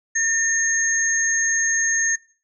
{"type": "tone pair together", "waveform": "sine", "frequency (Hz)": [1814, 6464], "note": ["A#6", "G#8"], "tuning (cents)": [-48, -48], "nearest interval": "octave + minor seventh", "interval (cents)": 2200, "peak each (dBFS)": -21, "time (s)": [0.15, 2.16], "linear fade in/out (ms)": 10, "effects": ["noise-tail reverb RT60 0.4 s tail -21 dB re dry"]}